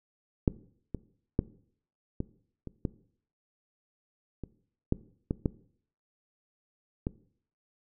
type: clicks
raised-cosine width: 3 ms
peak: -9 / -20 / -11 / -18 / -26 / -16 / -24 / -12 / -15 / -13 / -17 dBFS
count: 11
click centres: 0.478 / 0.947 / 1.391 / 2.204 / 2.673 / 2.852 / 4.437 / 4.924 / 5.309 / 5.458 / 7.069 s
effects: noise-tail reverb RT60 0.6 s tail -19 dB re dry